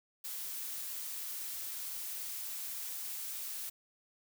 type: noise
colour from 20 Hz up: blue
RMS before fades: -41 dBFS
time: 0.24-3.7 s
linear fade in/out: 10 ms
effects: none